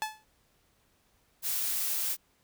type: tone with exponential decay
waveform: sawtooth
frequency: 865 Hz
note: A5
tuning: 30 cents flat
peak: -24 dBFS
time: 0.02-0.24 s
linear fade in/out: 0 ms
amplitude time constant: 46 ms
type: noise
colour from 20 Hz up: blue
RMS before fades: -31 dBFS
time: 1.42-2.17 s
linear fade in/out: 50 ms
effects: pink hiss -69 dBFS RMS until 2.43 s